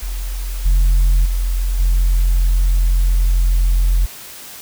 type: tone with level steps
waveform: sine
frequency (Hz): 43.65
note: F1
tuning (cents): 0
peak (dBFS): -20 / -7 / -14 / -9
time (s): 0.02-4.06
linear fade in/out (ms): 10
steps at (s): 0.65 / 1.25 / 1.79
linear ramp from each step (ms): 10
effects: tanh soft clip ceiling -8 dBFS + white hiss -35 dBFS RMS until 4.61 s